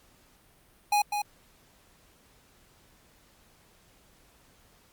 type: tone with echo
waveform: square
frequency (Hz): 828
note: G#5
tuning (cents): -5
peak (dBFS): -22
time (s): 0.92-1.02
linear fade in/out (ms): 5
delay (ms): 200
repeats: 1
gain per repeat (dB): -6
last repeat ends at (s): 1.22
effects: pink hiss -61 dBFS RMS until 4.92 s + Opus 48 kbps